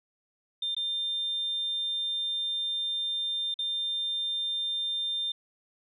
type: tone with dropouts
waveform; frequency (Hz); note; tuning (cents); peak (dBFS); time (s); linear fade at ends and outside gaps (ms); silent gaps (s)
sine; 3600; A7; +39; -27; 0.62-5.32; 5; 0.748-0.765 / 3.542-3.589
effects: tanh soft clip ceiling -24 dBFS